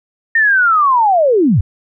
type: linear sweep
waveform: sine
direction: down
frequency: 1842 to 72.5 Hz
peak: -8 dBFS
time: 0.35-1.61 s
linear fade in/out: 5 ms
effects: none